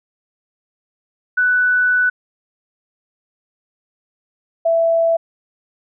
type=tone pair in turn; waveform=sine; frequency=1489 / 663.3 Hz; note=F#6 / E5; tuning=+11 / +11 cents; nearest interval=octave + major second; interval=1400 cents; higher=first; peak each=-12 dBFS; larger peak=neither; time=1.37-2.1 / 4.65-5.17 s; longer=first; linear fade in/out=10 ms; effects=none